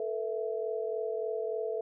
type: chord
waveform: sine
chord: A suspended second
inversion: none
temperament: equal with one note detuned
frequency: 440 / 483.4 / 659.3 Hz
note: A4 / B4 / E5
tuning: 0 / -37 / 0 cents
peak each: -33 / -37 / -37 dBFS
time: 0-1.81 s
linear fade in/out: 2 ms
effects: none